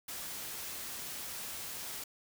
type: noise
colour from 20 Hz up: white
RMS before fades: -42 dBFS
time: 0.08-2.04 s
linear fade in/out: 5 ms
effects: none